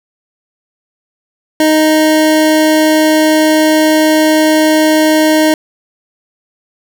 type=tone; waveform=25% pulse; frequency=311.1 Hz; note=D#4; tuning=in tune; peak=-3 dBFS; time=1.6-5.54 s; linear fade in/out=2 ms; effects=none